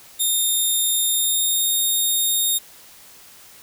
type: tone with pitch glide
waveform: 5% pulse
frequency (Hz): 3663 to 3699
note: A#7 to A#7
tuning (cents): -31 to -14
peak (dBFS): -11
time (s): 0.19-2.59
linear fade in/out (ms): 20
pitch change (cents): +17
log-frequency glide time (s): 1.08-1.72
effects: white hiss -46 dBFS RMS until 3.62 s